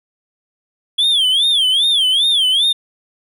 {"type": "tone with vibrato", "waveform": "triangle", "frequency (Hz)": 3322, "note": "G#7", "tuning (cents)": 0, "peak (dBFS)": -10, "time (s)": [0.98, 2.73], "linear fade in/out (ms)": 10, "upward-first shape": "sine", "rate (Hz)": 2.5, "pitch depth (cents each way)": 180, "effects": []}